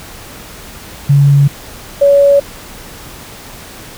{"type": "tone pair in turn", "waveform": "sine", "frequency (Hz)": [141.3, 563.9], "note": ["C#3", "C#5"], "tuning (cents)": [34, 30], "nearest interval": "2 octaves", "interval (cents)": 2396, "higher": "second", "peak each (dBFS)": -4, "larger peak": "neither", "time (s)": [[1.09, 1.48], [2.01, 2.4]], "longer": "neither", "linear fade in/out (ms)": 10, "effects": ["pink hiss -32 dBFS RMS until 3.97 s"]}